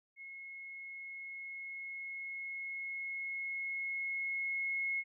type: tone with level ramp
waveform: sine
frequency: 2171 Hz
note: C#7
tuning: 37 cents flat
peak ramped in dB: -46 to -32 dBFS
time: 0.16-5.04 s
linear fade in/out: 50 ms
effects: none